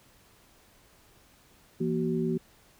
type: tone cluster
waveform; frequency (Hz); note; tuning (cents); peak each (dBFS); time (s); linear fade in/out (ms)
sine; 167.5 / 236 / 376.5; E3 / A#3 / F#4; +28 / +22 / +30; -30; 1.8-2.38; 10
effects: pink hiss -60 dBFS RMS until 2.79 s